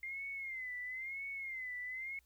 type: tone with vibrato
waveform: sine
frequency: 2093 Hz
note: C7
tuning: in tune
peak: -40 dBFS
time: 0.03-2.19 s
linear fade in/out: 2 ms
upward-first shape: sine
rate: 1 Hz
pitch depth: 100 cents each way
effects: added 60 Hz sine -70 dBFS peak until 2.25 s + white hiss -75 dBFS RMS until 2.25 s